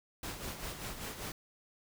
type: noise with tremolo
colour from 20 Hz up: pink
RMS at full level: -40 dBFS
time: 0.23-1.32 s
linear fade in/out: 2 ms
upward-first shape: sine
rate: 5.1 Hz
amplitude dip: 55%
effects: none

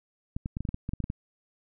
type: clicks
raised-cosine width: 5 ms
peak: -19 dBFS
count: 12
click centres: 0.365 / 0.459 / 0.569 / 0.606 / 0.652 / 0.69 / 0.744 / 0.891 / 0.935 / 1.003 / 1.041 / 1.101 s
effects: none

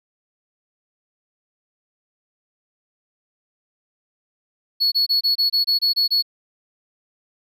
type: tone bursts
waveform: triangle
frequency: 4383 Hz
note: C#8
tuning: 20 cents flat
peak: -14 dBFS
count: 10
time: 4.8-6.225 s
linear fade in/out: 20 ms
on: 120 ms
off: 25 ms
effects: none

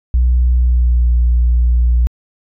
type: tone with pitch glide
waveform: sine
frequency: 61.4 to 59.76 Hz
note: B1 to A#1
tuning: -9 to +44 cents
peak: -7 dBFS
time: 0.14-2.07 s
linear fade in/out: 0 ms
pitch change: -47 cents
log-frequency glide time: 0.57-1.07 s
effects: tanh soft clip ceiling -6 dBFS

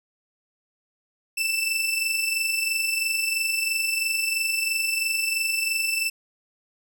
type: tone pair together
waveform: sawtooth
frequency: 2637 / 2660 Hz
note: E7 / E7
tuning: 0 / +15 cents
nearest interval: unison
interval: 15 cents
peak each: -25 / -21 dBFS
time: 1.37-6.1 s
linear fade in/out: 10 ms
effects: none

